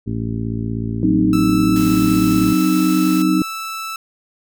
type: harmonic tone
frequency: 56.4 Hz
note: A1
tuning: 44 cents sharp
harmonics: 1 / 2 / 3 / 4 / 5 / 6 / 7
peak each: -30 / -23 / -32 / -25 / -28 / -37 / -34 dBFS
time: 0.06-2.54 s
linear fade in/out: 20 ms
type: chord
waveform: sine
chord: C diminished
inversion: second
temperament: equal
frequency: 185 / 261.6 / 311.1 Hz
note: Gb3 / C4 / Eb4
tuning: 0 / 0 / 0 cents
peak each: -18 / -19 / -15 dBFS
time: 1.03-3.42 s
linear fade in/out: 2 ms
type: tone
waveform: sawtooth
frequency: 1318.5 Hz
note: E6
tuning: in tune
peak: -21 dBFS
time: 1.33-3.96 s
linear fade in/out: 2 ms
type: noise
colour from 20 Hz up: white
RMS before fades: -32 dBFS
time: 1.76-3.22 s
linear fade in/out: 0 ms
effects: none